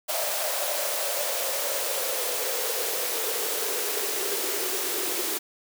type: noise with high-pass filter sweep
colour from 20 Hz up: white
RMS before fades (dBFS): -28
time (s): 0.08-5.39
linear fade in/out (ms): 20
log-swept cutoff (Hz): 630 to 360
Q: 7.4
effects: none